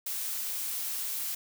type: noise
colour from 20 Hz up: blue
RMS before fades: -34 dBFS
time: 0.06-1.35 s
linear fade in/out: 5 ms
effects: none